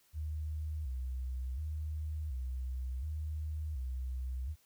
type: tone with vibrato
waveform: sine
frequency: 70.1 Hz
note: C#2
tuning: 20 cents sharp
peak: -35 dBFS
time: 0.13-4.56 s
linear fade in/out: 50 ms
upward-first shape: square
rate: 0.69 Hz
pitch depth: 160 cents each way
effects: white hiss -69 dBFS RMS until 4.65 s